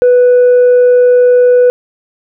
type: tone with tanh clipping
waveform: sine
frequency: 493.9 Hz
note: B4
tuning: in tune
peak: -4 dBFS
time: 0.02-1.7 s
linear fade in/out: 0 ms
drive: 1 dB
effects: none